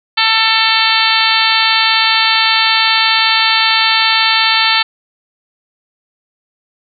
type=harmonic tone; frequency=445.2 Hz; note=A4; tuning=20 cents sharp; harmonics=2 / 3 / 4 / 5 / 6 / 7 / 8 / 9 / 10; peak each=-18 / -18 / -18 / -18 / -18 / -18 / -18 / -18 / -18 dBFS; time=0.17-4.83 s; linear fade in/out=10 ms; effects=none